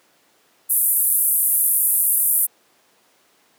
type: band-pass noise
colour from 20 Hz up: pink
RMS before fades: -18 dBFS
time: 0.69-2.47 s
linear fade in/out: 20 ms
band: 10000 to 14000 Hz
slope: 48 dB/octave
effects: pink hiss -58 dBFS RMS until 3.58 s + high-pass 300 Hz 12 dB/octave